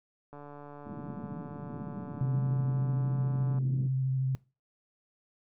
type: click train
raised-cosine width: 1 ms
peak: -33 dBFS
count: 473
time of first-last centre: 0.33-3.585 s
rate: 145 Hz
type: band-pass noise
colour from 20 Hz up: pink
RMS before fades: -41 dBFS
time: 0.85-3.89 s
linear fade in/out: 20 ms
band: 140 to 260 Hz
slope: 24 dB/octave
type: tone with vibrato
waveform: sine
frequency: 131.7 Hz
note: C3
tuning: 12 cents sharp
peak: -26 dBFS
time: 2.21-4.35 s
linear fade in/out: 0 ms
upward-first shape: sine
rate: 13 Hz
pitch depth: 18 cents each way
effects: noise-tail reverb RT60 0.3 s tail -22 dB re dry